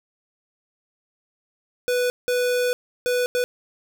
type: tone bursts at uneven times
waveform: square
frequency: 493.9 Hz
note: B4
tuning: in tune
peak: -20 dBFS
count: 4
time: 1.88-2.1 / 2.28-2.73 / 3.06-3.26 / 3.35-3.44 s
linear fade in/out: 0 ms
effects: none